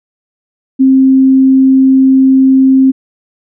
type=tone; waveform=sine; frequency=264.9 Hz; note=C4; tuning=22 cents sharp; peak=-3 dBFS; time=0.79-2.92 s; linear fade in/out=20 ms; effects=none